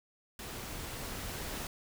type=noise with level ramp; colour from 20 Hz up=pink; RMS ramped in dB=-43 to -39 dBFS; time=0.39-1.67 s; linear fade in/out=2 ms; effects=none